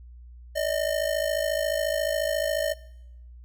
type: ring-modulated tone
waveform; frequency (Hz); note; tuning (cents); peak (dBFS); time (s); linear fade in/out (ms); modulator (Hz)
square; 608; D#5; -40; -22; 0.55-2.74; 20; 27.1
effects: noise-tail reverb RT60 0.8 s tail -20 dB re dry + added 60 Hz sine -43 dBFS peak until 3.44 s